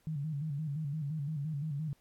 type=tone with vibrato; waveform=sine; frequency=149.1 Hz; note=D3; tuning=27 cents sharp; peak=-33 dBFS; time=0.07-1.93 s; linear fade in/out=0 ms; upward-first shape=square; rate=5.8 Hz; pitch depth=93 cents each way; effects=pink hiss -71 dBFS RMS until 2 s + AAC 64 kbps